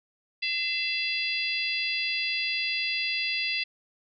harmonic tone with a mistuned harmonic, 682 Hz, F5, 41 cents flat, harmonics 3 / 4 / 5 / 6 / 7, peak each -34 / -29 / -35 / -37 / -33 dBFS, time 0.42-3.64 s, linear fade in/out 10 ms, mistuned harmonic 4, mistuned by -37 cents, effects none

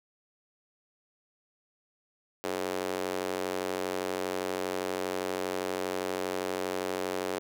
square tone with high-pass filter, 46.25 Hz, F#1, in tune, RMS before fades -33 dBFS, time 2.44-7.39 s, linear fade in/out 0 ms, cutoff 420 Hz, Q 1.9, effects none

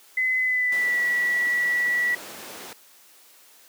sine tone with pitch glide, 2029 to 1946.3 Hz, B6 to B6, +46 to -26 cents, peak -20 dBFS, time 0.17-2.15 s, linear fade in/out 5 ms, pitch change -72 cents, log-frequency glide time 0.39-1.01 s
pink noise, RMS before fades -38 dBFS, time 0.72-2.73 s, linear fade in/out 2 ms
effects white hiss -53 dBFS RMS until 3.68 s + high-pass 300 Hz 12 dB/octave

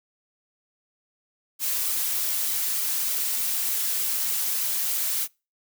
blue noise with flanger, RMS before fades -26 dBFS, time 1.59-5.28 s, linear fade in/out 50 ms, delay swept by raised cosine 1.1 to 5.7 ms, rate 3.3 Hz, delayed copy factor -0.5, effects noise-tail reverb RT60 0.3 s tail -26 dB re dry

